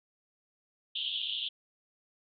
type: band-pass noise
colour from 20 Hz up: white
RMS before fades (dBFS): -35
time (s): 0.95-1.49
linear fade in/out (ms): 10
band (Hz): 2900 to 3600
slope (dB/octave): 96
effects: none